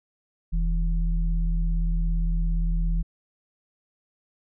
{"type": "tone pair together", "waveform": "sine", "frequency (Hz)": [41.27, 165.1], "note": ["E1", "E3"], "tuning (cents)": [3, 3], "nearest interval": "2 octaves", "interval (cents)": 2400, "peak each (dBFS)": [-21, -30], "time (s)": [0.52, 3.03], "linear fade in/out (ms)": 20, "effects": []}